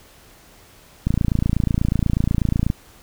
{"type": "click train", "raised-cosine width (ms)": 5, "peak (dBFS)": -6, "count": 47, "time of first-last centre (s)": [1.07, 2.701], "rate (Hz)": 28.2, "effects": ["pink hiss -49 dBFS RMS until 3.02 s"]}